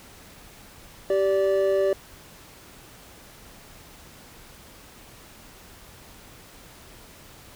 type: tone pair together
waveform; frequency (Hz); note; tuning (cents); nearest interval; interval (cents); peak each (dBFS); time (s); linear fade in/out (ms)
triangle; 388.9 / 582.3; G4 / D5; -14 / -15; perfect fifth; 699; -20; 1.1-1.93; 2
effects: pink hiss -48 dBFS RMS until 7.55 s